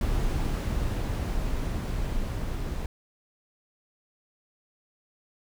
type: noise with level ramp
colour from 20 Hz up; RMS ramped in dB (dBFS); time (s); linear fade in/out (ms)
brown; -26 to -31; 0.01-2.86; 2
effects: none